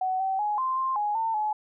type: tone with pitch steps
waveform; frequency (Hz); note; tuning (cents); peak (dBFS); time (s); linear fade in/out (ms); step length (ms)
sine; 749 / 767 / 837 / 1043 / 1052 / 833 / 901 / 851; F#5 / G5 / G#5 / C6 / C6 / G#5 / A5 / G#5; +21 / -38 / +13 / -6 / +9 / +5 / +41 / +42; -24; 0.01-1.53; 5; 190
effects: none